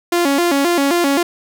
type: tone with vibrato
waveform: sawtooth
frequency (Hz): 311.1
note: D#4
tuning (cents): 0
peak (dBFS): -9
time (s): 0.12-1.23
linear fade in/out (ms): 5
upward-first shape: square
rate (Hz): 3.8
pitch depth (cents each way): 190
effects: none